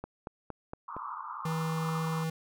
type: click train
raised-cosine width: 1 ms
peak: -24 dBFS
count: 5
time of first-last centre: 0.04-0.966 s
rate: 4.32 Hz
type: band-pass noise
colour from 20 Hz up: white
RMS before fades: -40 dBFS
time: 0.88-2.24 s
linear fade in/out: 5 ms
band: 900 to 1300 Hz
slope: 96 dB/octave
type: tone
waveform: square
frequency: 161.3 Hz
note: E3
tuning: 37 cents flat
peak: -31 dBFS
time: 1.45-2.3 s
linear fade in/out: 5 ms
effects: none

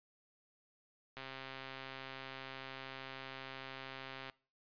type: click train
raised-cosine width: 0.3 ms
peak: -30 dBFS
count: 417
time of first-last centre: 1.17-4.298 s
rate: 133 Hz
effects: noise-tail reverb RT60 0.4 s tail -23 dB re dry + resampled to 11025 Hz

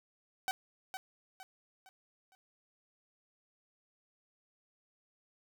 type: tone with echo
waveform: sawtooth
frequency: 760 Hz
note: F#5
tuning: 46 cents sharp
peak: -28 dBFS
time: 0.48-0.51 s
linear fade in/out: 0 ms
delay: 460 ms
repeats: 4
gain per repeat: -8 dB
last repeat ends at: 2.35 s
effects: none

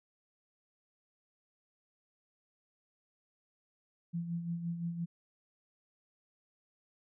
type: tone with tremolo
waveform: sine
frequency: 169.9 Hz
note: F3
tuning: 47 cents flat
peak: -32 dBFS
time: 4.13-5.06 s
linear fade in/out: 20 ms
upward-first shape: sine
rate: 5.8 Hz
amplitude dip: 55%
effects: none

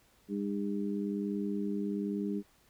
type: harmonic tone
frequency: 101.1 Hz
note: G#2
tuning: 46 cents flat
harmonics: 2 / 3 / 4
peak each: -33 / -37 / -39 dBFS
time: 0.28-2.43 s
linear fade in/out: 50 ms
effects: pink hiss -66 dBFS RMS until 2.69 s

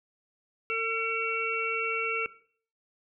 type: harmonic tone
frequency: 451.6 Hz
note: A4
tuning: 45 cents sharp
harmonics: 1 / 3 / 5 / 6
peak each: -33 / -33 / -33 / -33 dBFS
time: 0.7-2.26 s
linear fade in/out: 0 ms
effects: noise-tail reverb RT60 0.5 s tail -17 dB re dry

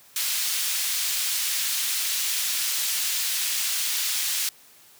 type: high-pass noise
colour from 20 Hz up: pink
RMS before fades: -26 dBFS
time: 0.16-4.49 s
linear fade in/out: 2 ms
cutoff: 3200 Hz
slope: 12 dB/octave
effects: white hiss -53 dBFS RMS until 4.99 s + high-pass 100 Hz 12 dB/octave

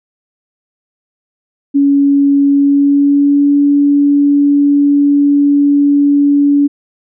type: tone with pitch glide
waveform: sine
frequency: 281.1 to 285.8 Hz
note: C#4 to D4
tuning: +24 to -47 cents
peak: -6 dBFS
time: 1.74-6.68 s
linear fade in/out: 20 ms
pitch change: +29 cents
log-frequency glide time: 2.5-3.55 s
effects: none

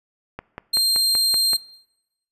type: click train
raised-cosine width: 0.5 ms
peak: -16 dBFS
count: 7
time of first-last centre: 0.39-1.533 s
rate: 5.25 Hz
type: tone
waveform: 40% pulse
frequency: 4186 Hz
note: C8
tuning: in tune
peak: -15 dBFS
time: 0.73-1.57 s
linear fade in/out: 10 ms
effects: noise-tail reverb RT60 0.9 s tail -21 dB re dry + resampled to 32000 Hz

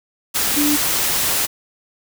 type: tone in noise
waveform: sine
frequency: 293.7 Hz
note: D4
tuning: in tune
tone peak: -16 dBFS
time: 0.56-0.77 s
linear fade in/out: 20 ms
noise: white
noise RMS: -19 dBFS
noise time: 0.34-1.47 s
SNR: 0 dB
effects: none

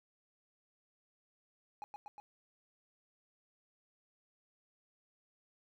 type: tone with echo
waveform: triangle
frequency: 830.6 Hz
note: G#5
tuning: in tune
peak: -40 dBFS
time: 1.82-1.84 s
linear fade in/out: 0 ms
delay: 120 ms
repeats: 3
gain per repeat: -2 dB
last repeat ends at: 2.2 s
effects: none

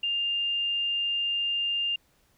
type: tone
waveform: sine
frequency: 2803 Hz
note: F7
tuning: 6 cents sharp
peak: -25 dBFS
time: 0.03-1.96 s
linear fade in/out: 5 ms
effects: pink hiss -66 dBFS RMS until 2.37 s

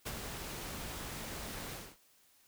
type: noise with ADSR envelope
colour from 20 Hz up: pink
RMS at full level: -38 dBFS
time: 0.05-1.97 s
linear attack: 20 ms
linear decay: 44 ms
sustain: -5 dB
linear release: 250 ms
effects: white hiss -67 dBFS RMS until 2.47 s

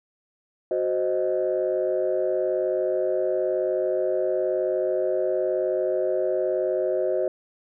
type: chord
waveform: sine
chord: C diminished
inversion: second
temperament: equal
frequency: 370 / 523.3 / 622.3 Hz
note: Gb4 / C5 / Eb5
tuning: 0 / 0 / 0 cents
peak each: -25 dBFS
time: 0.71-7.28 s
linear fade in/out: 2 ms
effects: tanh soft clip ceiling -14 dBFS

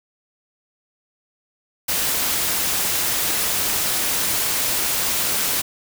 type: noise with amplitude modulation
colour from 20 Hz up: white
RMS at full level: -20 dBFS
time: 1.88-5.62 s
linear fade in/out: 10 ms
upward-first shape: sine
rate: 250 Hz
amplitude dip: 30%
effects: none

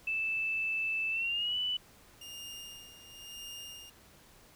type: tone with pitch glide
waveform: sine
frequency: 2637 to 2977 Hz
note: E7 to F#7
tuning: 0 to +10 cents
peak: -30 dBFS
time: 0.07-1.77 s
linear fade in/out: 5 ms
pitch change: +210 cents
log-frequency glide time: 1.11-1.57 s
type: tone with tremolo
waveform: sawtooth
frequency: 2822 Hz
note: F7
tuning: 17 cents sharp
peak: -39 dBFS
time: 2.21-3.9 s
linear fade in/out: 5 ms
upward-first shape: sine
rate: 0.96 Hz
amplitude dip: 70%
effects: pink hiss -59 dBFS RMS until 4.55 s

